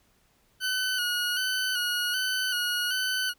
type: tone with vibrato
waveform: 20% pulse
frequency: 1480 Hz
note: F#6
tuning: in tune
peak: -21 dBFS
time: 0.6-3.34 s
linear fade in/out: 50 ms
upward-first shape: square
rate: 1.3 Hz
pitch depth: 37 cents each way
effects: pink hiss -66 dBFS RMS until 3.38 s